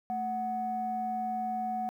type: tone pair together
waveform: sine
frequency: 220 / 740 Hz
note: A3 / F#5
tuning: 0 / 0 cents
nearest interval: octave + major sixth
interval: 2100 cents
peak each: -37 / -30 dBFS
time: 0.1-1.89 s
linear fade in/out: 0 ms
effects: tanh soft clip ceiling -24 dBFS + 11-bit